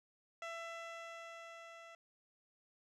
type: tone with level ramp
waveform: 15% pulse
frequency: 668 Hz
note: E5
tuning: 23 cents sharp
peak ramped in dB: -36 to -47 dBFS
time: 0.42-1.95 s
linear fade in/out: 2 ms
effects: low-pass 5000 Hz 12 dB/octave